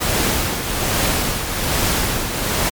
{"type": "noise with tremolo", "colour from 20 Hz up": "pink", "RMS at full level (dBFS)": -17, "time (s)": [0, 2.7], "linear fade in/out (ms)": 20, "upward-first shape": "triangle", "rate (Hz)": 1.2, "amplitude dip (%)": 55, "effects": ["MP3 96 kbps"]}